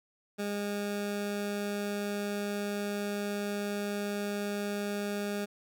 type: tone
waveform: 20% pulse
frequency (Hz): 204.3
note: G#3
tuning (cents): -28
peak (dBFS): -27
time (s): 0.38-5.46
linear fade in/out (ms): 20
effects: none